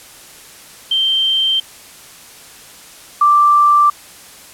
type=tone pair in turn; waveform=sine; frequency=3136 / 1175.4 Hz; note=G7 / D6; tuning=0 / +1 cents; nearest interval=octave + perfect fourth; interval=1699 cents; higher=first; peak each=-12 / -7 dBFS; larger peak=second; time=0.91-1.6 / 3.21-3.9 s; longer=neither; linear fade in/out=5 ms; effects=white hiss -39 dBFS RMS until 4.53 s + low-pass 12000 Hz 12 dB/octave